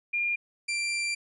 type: tone pair in turn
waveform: sine / sawtooth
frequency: 2407 / 2362 Hz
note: D7 / D7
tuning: +42 / +9 cents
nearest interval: unison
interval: 33 cents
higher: first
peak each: -25 / -24 dBFS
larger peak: second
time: 0.13-0.36 / 0.68-1.15 s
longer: second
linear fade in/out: 10 ms
effects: resampled to 24000 Hz